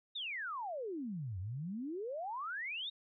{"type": "exponential two-way sweep", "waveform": "sine", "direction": "down then up", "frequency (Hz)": [3820, 87.31, 3820], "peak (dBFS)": -38, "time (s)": [0.15, 2.9], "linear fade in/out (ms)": 10, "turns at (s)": 1.39, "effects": []}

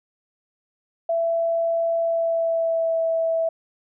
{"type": "tone with pitch glide", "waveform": "sine", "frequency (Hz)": [667, 655.9], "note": ["E5", "E5"], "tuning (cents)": [20, -9], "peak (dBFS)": -19, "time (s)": [1.09, 3.49], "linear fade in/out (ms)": 5, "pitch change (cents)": -29, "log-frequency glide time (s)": [2.01, 2.99], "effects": []}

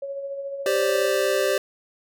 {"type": "tone with tremolo", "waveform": "sine", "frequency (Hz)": 554.4, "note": "C#5", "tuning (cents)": 0, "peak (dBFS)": -27, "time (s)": [0.02, 1.07], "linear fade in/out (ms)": 5, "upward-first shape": "sine", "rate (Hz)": 14, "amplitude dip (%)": 40}
{"type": "chord", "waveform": "square", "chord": "G suspended fourth", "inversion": "none", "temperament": "equal", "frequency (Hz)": [392, 523.3, 587.3], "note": ["G4", "C5", "D5"], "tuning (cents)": [0, 0, 0], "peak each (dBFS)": -25, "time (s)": [0.66, 1.58], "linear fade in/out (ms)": 2}
{"effects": []}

